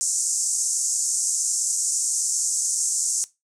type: band-pass noise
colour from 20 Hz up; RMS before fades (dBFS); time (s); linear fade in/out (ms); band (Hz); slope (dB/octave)
pink; -24; 0.01-3.24; 0; 6200 to 8900; 48
effects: noise-tail reverb RT60 0.2 s tail -18 dB re dry